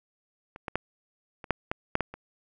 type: clicks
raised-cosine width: 0.5 ms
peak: -27 / -18 / -11 / -26 / -8 / -13 / -8 / -12 / -25 dBFS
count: 9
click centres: 0.561 / 0.682 / 0.756 / 1.442 / 1.507 / 1.715 / 1.954 / 2.007 / 2.14 s
effects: none